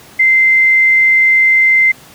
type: tone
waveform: sine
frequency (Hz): 2079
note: C7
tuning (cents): -12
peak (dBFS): -6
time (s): 0.19-1.92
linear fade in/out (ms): 10
effects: pink hiss -39 dBFS RMS until 2.14 s + high-pass 100 Hz 12 dB/octave